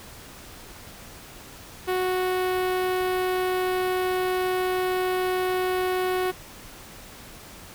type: tone with notch filter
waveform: sawtooth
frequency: 368.5 Hz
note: F#4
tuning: 7 cents flat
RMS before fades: -25 dBFS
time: 1.87-6.32 s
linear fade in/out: 20 ms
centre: 6500 Hz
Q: 0.71
effects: pink hiss -44 dBFS RMS until 7.74 s